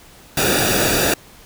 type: noise with comb filter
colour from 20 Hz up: pink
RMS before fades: -17 dBFS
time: 0.37-1.14 s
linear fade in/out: 5 ms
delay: 0.95 ms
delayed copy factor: -0.75
effects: pink hiss -45 dBFS RMS until 1.45 s